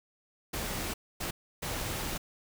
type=noise bursts at uneven times; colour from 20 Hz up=pink; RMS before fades=-35 dBFS; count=3; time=0.53-0.94 / 1.2-1.31 / 1.62-2.18 s; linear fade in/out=10 ms; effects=none